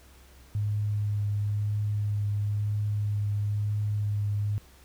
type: tone with vibrato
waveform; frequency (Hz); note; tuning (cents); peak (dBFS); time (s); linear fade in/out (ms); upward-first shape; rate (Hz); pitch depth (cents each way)
sine; 103.83; G#2; 0; -25; 0.55-4.58; 0; triangle; 1; 15
effects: added 65 Hz sine -53 dBFS peak until 4.84 s + pink hiss -57 dBFS RMS until 4.84 s